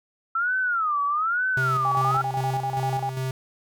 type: tone with vibrato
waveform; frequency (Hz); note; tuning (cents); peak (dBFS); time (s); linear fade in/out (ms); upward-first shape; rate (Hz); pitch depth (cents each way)
sine; 1318.5; E6; 0; -21; 0.35-2.22; 5; sine; 1.1; 250
type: tone with tremolo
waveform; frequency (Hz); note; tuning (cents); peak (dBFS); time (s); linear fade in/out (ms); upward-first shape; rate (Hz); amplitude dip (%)
square; 130.81; C3; 0; -26; 1.57-3.31; 2; square; 2.5; 45
type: tone bursts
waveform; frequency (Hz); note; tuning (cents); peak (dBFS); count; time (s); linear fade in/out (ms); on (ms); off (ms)
sine; 809; G#5; -46; -24; 13; 1.85-3.092; 0; 66; 32
effects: none